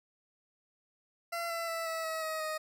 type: tone with pitch steps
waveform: 20% pulse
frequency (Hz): 680 / 670.3 / 660.6 / 651.2 / 641.8 / 632.6 / 623.6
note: F5 / E5 / E5 / E5 / E5 / D#5 / D#5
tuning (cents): -46 / +29 / +4 / -21 / -46 / +29 / +4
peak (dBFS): -29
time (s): 1.32-2.58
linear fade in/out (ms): 10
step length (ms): 180
effects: none